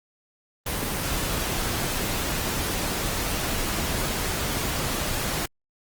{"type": "noise", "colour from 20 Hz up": "pink", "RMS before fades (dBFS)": -27, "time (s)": [0.66, 5.46], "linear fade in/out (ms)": 5, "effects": ["Opus 24 kbps"]}